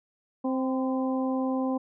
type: harmonic tone with a mistuned harmonic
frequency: 261.6 Hz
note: C4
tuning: in tune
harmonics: 1 / 2 / 3 / 4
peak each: -26 / -32 / -36 / -38 dBFS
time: 0.44-1.78 s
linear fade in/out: 10 ms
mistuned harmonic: 4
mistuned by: -36 cents
effects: none